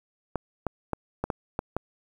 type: clicks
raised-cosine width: 1 ms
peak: -13 dBFS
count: 7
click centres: 0.357 / 0.667 / 0.933 / 1.24 / 1.302 / 1.591 / 1.766 s
effects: 8-bit